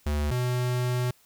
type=tone pair in turn; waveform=square; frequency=73.9 / 124.28 Hz; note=D2 / B2; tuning=+11 / +11 cents; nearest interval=major sixth; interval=900 cents; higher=second; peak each=-25 dBFS; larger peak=neither; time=0.06-0.31 / 0.31-1.11 s; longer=second; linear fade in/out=5 ms; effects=white hiss -61 dBFS RMS until 1.25 s